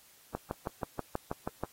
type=click train; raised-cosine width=1 ms; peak=-19 dBFS; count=9; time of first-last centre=0.35-1.636 s; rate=6.22 Hz; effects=white hiss -60 dBFS RMS until 1.72 s + AAC 48 kbps